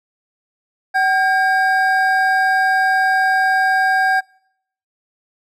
triangle tone pair together, 760 / 1610.4 Hz, F#5 / G6, +46 / +46 cents, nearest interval octave + minor second, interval 1300 cents, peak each -14 dBFS, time 0.94-4.21 s, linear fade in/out 20 ms, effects noise-tail reverb RT60 0.7 s tail -26 dB re dry

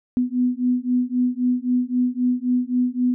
sine beating tone pair, 246.9 / 250.7 Hz, B3 / B3, 0 / +26 cents, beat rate 3.8 Hz, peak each -21 dBFS, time 0.17-3.14 s, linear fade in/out 0 ms, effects none

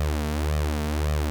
sawtooth tone with flanger, 75.2 Hz, D2, 42 cents sharp, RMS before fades -25 dBFS, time 0-1.3 s, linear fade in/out 0 ms, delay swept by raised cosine 1.6 to 4.5 ms, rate 1.8 Hz, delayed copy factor +0.75, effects none

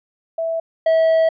sine / triangle tone pair in turn, 657 / 648 Hz, E5 / E5, -6 / -30 cents, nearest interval unison, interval 24 cents, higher first, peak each -19 / -10 dBFS, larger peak second, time 0.38-0.6 / 0.86-1.29 s, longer second, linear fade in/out 5 ms, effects resampled to 11025 Hz

